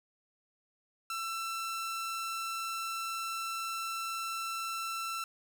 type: tone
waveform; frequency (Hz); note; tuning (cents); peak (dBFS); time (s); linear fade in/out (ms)
sawtooth; 1339; E6; +27; -31; 1.1-5.24; 2
effects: 11-bit